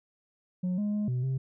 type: tone with pitch steps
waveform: sine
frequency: 181.5 / 207.4 / 209 / 125.4 / 132.2 Hz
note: F#3 / G#3 / G#3 / B2 / C3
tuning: -33 / -2 / +11 / +27 / +18 cents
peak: -24 dBFS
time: 0.63-1.38 s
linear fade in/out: 10 ms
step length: 150 ms
effects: tanh soft clip ceiling -26 dBFS